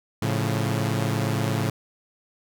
sawtooth chord, A augmented, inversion none, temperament equal, 110 / 138.59 / 174.61 Hz, A2 / C#3 / E#3, 0 / 0 / 0 cents, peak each -21 / -23 / -27 dBFS, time 0.22-1.7 s, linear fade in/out 5 ms, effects none

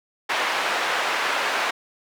white band-pass noise, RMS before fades -24 dBFS, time 0.29-1.71 s, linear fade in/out 10 ms, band 560 to 2000 Hz, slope 12 dB/octave, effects none

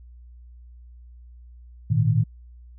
sine chord, Ab suspended second, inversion none, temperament equal with one note detuned, 106.25 / 116.54 / 155.56 Hz, Ab2 / Bb2 / Eb3, +40 / 0 / 0 cents, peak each -23 / -20 / -22 dBFS, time 1.9-2.24 s, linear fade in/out 10 ms, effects added 60 Hz sine -43 dBFS peak until 2.78 s

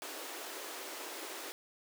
pink high-pass noise, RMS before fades -44 dBFS, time 0.02-1.52 s, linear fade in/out 0 ms, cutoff 300 Hz, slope 48 dB/octave, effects none

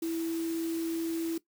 sine tone in noise, 329.6 Hz, E4, in tune, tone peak -29 dBFS, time 0.02-1.38 s, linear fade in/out 5 ms, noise white, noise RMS -45 dBFS, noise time 0.02-1.38 s, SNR +13 dB, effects noise-tail reverb RT60 0.1 s tail -17 dB re dry

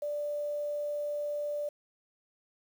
sine tone with quantisation, 587.3 Hz, D5, in tune, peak -31 dBFS, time 0.02-1.69 s, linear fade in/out 5 ms, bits 9, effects none

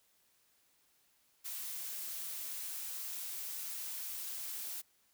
blue noise, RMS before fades -42 dBFS, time 1.44-4.82 s, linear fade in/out 20 ms, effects white hiss -72 dBFS RMS until 5.13 s

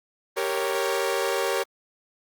sawtooth chord, G diminished, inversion none, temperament equal, 392 / 466.2 / 554.4 Hz, G4 / Bb4 / Db5, 0 / 0 / 0 cents, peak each -24 dBFS, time 0.36-1.64 s, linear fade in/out 20 ms, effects Opus 24 kbps

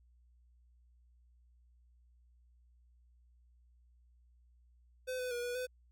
square tone with pitch steps, 510 / 502 / 481.2 / 487.1 / 504 Hz, C5 / B4 / B4 / B4 / B4, -44 / +28 / -45 / -24 / +35 cents, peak -37 dBFS, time 5.07-5.67 s, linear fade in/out 20 ms, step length 120 ms, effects added 60 Hz sine -63 dBFS peak until 5.91 s

